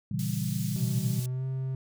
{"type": "chord", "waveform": "sine", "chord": "A# diminished seventh", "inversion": "none", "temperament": "equal", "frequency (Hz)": [116.54, 138.59, 164.81, 196], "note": ["A#2", "C#3", "E3", "G3"], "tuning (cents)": [0, 0, 0, 0], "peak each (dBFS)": -33, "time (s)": [0.11, 1.2], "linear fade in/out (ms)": 5}
{"type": "high-pass noise", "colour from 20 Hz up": "pink", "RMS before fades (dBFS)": -42, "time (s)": [0.19, 1.26], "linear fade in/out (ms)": 2, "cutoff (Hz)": 5000, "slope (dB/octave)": 12}
{"type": "tone with pitch glide", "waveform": "triangle", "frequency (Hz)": [125.2, 131.73], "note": ["B2", "C3"], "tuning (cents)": [24, 12], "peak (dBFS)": -27, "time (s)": [0.76, 1.75], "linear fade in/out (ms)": 2, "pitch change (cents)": 88, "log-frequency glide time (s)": [1.22, 1.45]}
{"effects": []}